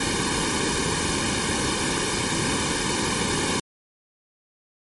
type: noise with comb filter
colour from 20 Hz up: pink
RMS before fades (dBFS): -24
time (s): 0-3.6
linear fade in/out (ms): 5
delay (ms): 1.5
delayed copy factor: -1
effects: MP3 48 kbps